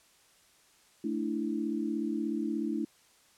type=chord; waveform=sine; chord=A suspended fourth; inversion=none; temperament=just; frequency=220 / 293.3 / 330 Hz; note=A3 / D4 / E4; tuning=0 / -2 / +2 cents; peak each=-34 dBFS; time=1.04-2.85 s; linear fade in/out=5 ms; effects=white hiss -63 dBFS RMS until 3.37 s + low-pass 10000 Hz 12 dB/octave